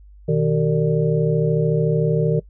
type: tone cluster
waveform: sine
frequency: 123.9 / 157.2 / 381.3 / 455.7 / 589 Hz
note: B2 / D#3 / G4 / A#4 / D5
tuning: +6 / +18 / -48 / -39 / +5 cents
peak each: -26 / -18 / -25 / -20 / -27 dBFS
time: 0.28-2.4 s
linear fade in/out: 10 ms
effects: noise-tail reverb RT60 0.1 s tail -21 dB re dry + added 50 Hz sine -42 dBFS peak until 2.49 s